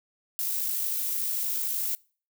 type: noise with amplitude modulation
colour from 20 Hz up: violet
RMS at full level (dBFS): -28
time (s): 0.39-1.95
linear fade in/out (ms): 0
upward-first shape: sine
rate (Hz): 53.3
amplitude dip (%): 25
effects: noise-tail reverb RT60 0.4 s tail -24 dB re dry